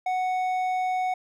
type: tone with hard clipping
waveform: sine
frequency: 740 Hz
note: F#5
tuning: in tune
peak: -25 dBFS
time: 0.06-1.14 s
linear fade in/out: 5 ms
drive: 6 dB
effects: none